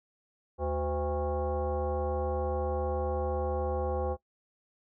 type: tone with frequency modulation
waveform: sine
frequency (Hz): 217.7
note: A3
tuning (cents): -18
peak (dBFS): -28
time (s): 0.58-4.17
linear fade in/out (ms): 50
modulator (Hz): 294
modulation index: 2.1
effects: noise-tail reverb RT60 0.1 s tail -20 dB re dry